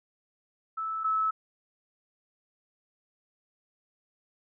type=tone pair in turn; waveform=sine; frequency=1311 / 1301.2 Hz; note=E6 / E6; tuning=-10 / -23 cents; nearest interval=unison; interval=13 cents; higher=first; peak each=-30 / -24 dBFS; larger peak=second; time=0.77-1.04 / 1.04-1.31 s; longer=neither; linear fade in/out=10 ms; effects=none